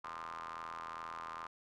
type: ring-modulated tone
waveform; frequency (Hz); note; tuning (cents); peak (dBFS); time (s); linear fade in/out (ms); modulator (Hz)
sawtooth; 82.41; E2; 0; -36; 0.04-1.47; 5; 1130
effects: low-pass 6000 Hz 12 dB/octave